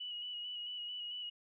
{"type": "tone with vibrato", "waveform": "sine", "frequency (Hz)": 2929, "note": "F#7", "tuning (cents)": -18, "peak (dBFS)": -40, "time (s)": [0, 1.3], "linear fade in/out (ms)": 10, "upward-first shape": "square", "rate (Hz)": 4.5, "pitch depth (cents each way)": 22, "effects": []}